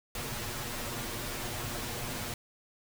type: noise with comb filter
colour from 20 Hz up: pink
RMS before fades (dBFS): -37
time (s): 0.15-2.34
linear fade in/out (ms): 2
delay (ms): 8.4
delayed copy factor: +1
effects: none